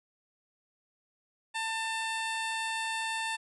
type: tone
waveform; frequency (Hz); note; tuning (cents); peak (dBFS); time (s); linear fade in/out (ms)
15% pulse; 894; A5; +27; -25; 1.54-3.37; 20
effects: resampled to 24000 Hz